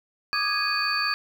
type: tone cluster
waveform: sine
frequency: 1166 / 1231 / 1656 / 2479 / 4544 Hz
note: D6 / D#6 / G#6 / D#7 / C#8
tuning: -13 / -19 / -5 / -7 / +42 cents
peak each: -32 / -30 / -28 / -30 / -27 dBFS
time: 0.33-1.14 s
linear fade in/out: 0 ms
effects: 8-bit